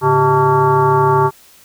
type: tone with frequency modulation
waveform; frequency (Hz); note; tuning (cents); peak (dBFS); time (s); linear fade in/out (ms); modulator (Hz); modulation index
sine; 639; D#5; +46; -9; 0.01-1.31; 50; 249; 2.2
effects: white hiss -46 dBFS RMS until 1.64 s